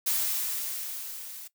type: noise with level ramp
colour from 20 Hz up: blue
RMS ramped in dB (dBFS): -26 to -43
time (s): 0.06-1.48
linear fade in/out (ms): 10
effects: noise-tail reverb RT60 0.1 s tail -18 dB re dry